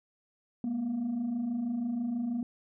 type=tone pair together; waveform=sine; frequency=213.8 / 240 Hz; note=A3 / B3; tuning=-49 / -49 cents; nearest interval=major second; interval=200 cents; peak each=-36 / -28 dBFS; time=0.64-2.43 s; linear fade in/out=2 ms; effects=tanh soft clip ceiling -27 dBFS